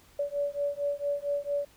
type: beating tone pair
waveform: sine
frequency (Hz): 571 / 575.4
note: D5 / D5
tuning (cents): -49 / -36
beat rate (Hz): 4.4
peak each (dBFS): -31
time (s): 0.19-1.65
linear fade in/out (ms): 5
effects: pink hiss -59 dBFS RMS until 1.76 s